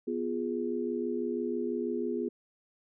sine chord, F diminished, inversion second, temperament equal, 246.9 / 349.2 / 415.3 Hz, Cb4 / F4 / Ab4, 0 / 0 / 0 cents, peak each -34 dBFS, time 0.07-2.29 s, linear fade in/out 10 ms, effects none

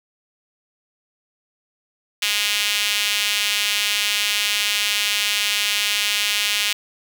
sawtooth tone with high-pass filter, 206.5 Hz, G#3, 10 cents flat, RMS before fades -21 dBFS, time 2.22-6.73 s, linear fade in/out 5 ms, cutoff 2800 Hz, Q 2, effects none

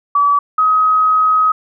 sine tone pair in turn, 1147 / 1265.6 Hz, D6 / D#6, -41 / +29 cents, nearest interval major second, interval 170 cents, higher second, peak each -9 dBFS, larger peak neither, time 0.15-0.39 / 0.58-1.52 s, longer second, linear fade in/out 5 ms, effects none

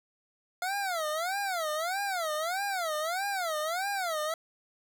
25% pulse tone with vibrato, 700 Hz, F5, 4 cents sharp, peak -26 dBFS, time 0.62-4.34 s, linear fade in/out 2 ms, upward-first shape sine, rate 1.6 Hz, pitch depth 250 cents each way, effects none

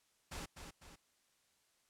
pink noise with echo, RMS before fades -45 dBFS, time 0.31-0.46 s, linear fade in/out 10 ms, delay 250 ms, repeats 2, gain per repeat -6 dB, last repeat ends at 0.96 s, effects white hiss -75 dBFS RMS until 1.89 s + low-pass 10000 Hz 12 dB/octave

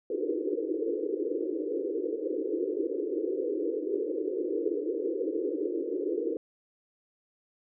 pink band-pass noise, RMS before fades -31 dBFS, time 0.1-6.37 s, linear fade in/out 2 ms, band 300 to 500 Hz, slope 96 dB/octave, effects none

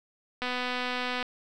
click train, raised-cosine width 0.3 ms, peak -16 dBFS, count 202, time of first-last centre 0.42-1.227 s, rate 249 Hz, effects none

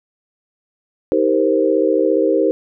sine chord, C minor seventh, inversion first, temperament equal with one note detuned, 316.6 / 392 / 466.2 / 523.3 Hz, Eb4 / G4 / Bb4 / C5, +30 / 0 / 0 / 0 cents, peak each -18 dBFS, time 1.12-2.51 s, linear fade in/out 0 ms, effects none

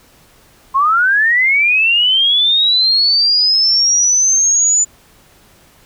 sine linear sweep, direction up, 1046.5 to 7040 Hz, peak -9 dBFS, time 0.74-4.85 s, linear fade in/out 20 ms, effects pink hiss -48 dBFS RMS until 5.85 s

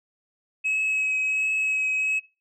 sine tone with vibrato, 2561 Hz, D#7, 49 cents sharp, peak -20 dBFS, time 0.64-2.2 s, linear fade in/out 20 ms, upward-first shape triangle, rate 1.4 Hz, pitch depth 14 cents each way, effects noise-tail reverb RT60 0.3 s tail -21 dB re dry + tanh soft clip ceiling -20 dBFS

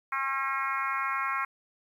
harmonic tone, 270.6 Hz, C#4, 42 cents flat, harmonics 3 / 4 / 5 / 6 / 7 / 8 / 9, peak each -42 / -31 / -33 / -38 / -38 / -36 / -42 dBFS, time 0.12-1.45 s, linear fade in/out 5 ms, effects 10-bit

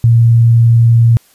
sine tone with vibrato, 116.4 Hz, A#2, 2 cents flat, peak -4 dBFS, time 0.04-1.17 s, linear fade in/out 0 ms, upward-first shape square, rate 20 Hz, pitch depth 18 cents each way, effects white hiss -49 dBFS RMS until 1.34 s + resampled to 32000 Hz

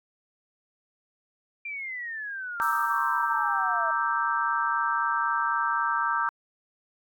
sine exponential sweep, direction down, 2388 to 647 Hz, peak -32 dBFS, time 1.65-3.91 s, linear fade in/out 5 ms
sine chord, E half-diminished seventh, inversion second, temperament equal, 932.3 / 1174.7 / 1318.5 / 1568 Hz, Bb5 / D6 / E6 / G6, 0 / 0 / 0 / 0 cents, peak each -29 dBFS, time 2.6-6.29 s, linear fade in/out 0 ms
violet noise with exponential decay, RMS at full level -40 dBFS, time 2.62-4.19 s, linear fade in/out 0 ms, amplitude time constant 340 ms
effects AAC 64 kbps

